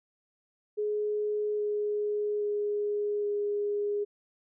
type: tone with pitch steps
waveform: sine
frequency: 420.1 / 417.2 / 414.3 / 411.5 Hz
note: G#4 / G#4 / G#4 / G#4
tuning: +20 / +8 / -4 / -16 cents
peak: -27 dBFS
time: 0.77-4.05 s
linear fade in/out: 20 ms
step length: 820 ms
effects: none